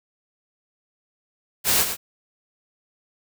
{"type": "noise with echo", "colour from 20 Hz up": "white", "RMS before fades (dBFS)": -19, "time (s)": [1.64, 1.86], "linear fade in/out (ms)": 50, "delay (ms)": 110, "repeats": 1, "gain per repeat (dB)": -8, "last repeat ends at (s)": 1.97, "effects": []}